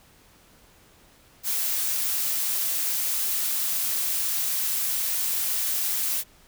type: noise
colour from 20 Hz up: blue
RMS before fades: -26 dBFS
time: 1.43-6.24 s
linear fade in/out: 50 ms
effects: pink hiss -56 dBFS RMS until 6.47 s